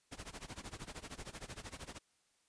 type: noise with tremolo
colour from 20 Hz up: pink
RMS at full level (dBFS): -45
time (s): 0.11-1.99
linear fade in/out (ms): 20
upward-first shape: sine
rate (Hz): 13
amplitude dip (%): 90
effects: white hiss -75 dBFS RMS until 2.48 s + resampled to 22050 Hz